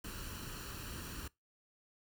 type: noise with comb filter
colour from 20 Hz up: pink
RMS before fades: -45 dBFS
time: 0.04-1.28 s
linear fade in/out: 5 ms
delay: 0.7 ms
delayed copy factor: +0.65
effects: noise-tail reverb RT60 0.2 s tail -23 dB re dry